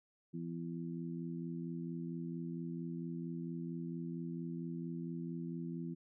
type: harmonic tone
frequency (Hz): 84.4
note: E2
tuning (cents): +41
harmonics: 2 / 3 / 4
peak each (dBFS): -41 / -45 / -47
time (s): 0.33-5.95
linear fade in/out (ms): 20
effects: none